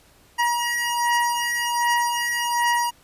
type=beating tone pair; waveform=25% pulse; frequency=953 / 954.3 Hz; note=A#5 / A#5; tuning=+38 / +40 cents; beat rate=1.3 Hz; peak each=-20 / -19 dBFS; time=0.38-2.91 s; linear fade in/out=20 ms; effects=pink hiss -55 dBFS RMS until 3.03 s + resampled to 32000 Hz